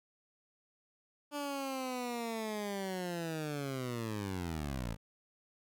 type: linear sweep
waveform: 15% pulse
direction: down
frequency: 293.7 to 51.91 Hz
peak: -30 dBFS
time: 1.31-4.97 s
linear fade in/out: 50 ms
effects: none